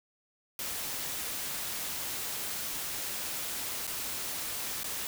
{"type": "noise with dropouts", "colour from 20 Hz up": "white", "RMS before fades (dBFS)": -36, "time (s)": [0.59, 5.07], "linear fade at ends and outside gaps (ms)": 1, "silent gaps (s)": [[3.869, 3.875], [4.833, 4.842]], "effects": []}